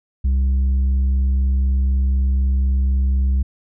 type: tone with tanh clipping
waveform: sine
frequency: 66 Hz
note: C2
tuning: 16 cents sharp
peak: -15 dBFS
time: 0.24-3.43 s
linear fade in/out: 10 ms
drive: 4 dB
effects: none